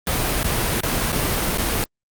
pink noise with dropouts, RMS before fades -21 dBFS, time 0.07-1.84 s, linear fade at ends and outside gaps 1 ms, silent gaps 0.431-0.443 / 0.806-0.833 / 1.121-1.126 / 1.574-1.582 s, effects Opus 32 kbps

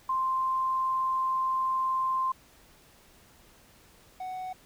sine / triangle tone pair in turn, 1046.5 / 743.2 Hz, C6 / F#5, 0 / +7 cents, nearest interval tritone, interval 593 cents, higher first, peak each -25 / -32 dBFS, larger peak first, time 0.09-2.32 / 4.2-4.53 s, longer first, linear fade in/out 5 ms, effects pink hiss -58 dBFS RMS until 4.65 s

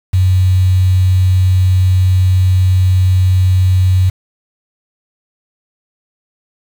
sine tone with quantisation, 92.8 Hz, F#2, 6 cents sharp, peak -7 dBFS, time 0.13-4.1 s, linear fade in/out 10 ms, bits 5, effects none

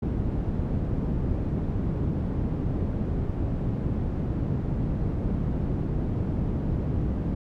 white low-pass noise, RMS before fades -27 dBFS, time 0.02-7.35 s, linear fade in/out 10 ms, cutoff 180 Hz, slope 12 dB/octave, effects none

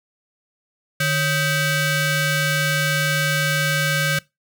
sawtooth ring-modulated tone, 706 Hz, F5, 19 cents sharp, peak -11 dBFS, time 1-4.19 s, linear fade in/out 5 ms, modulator 857 Hz, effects noise-tail reverb RT60 0.2 s tail -21 dB re dry

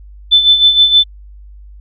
sine tone with tremolo, 3520 Hz, A7, in tune, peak -3 dBFS, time 0.31-1.04 s, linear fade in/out 20 ms, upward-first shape sine, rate 6.4 Hz, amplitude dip 65%, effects added 50 Hz sine -33 dBFS peak until 1.8 s

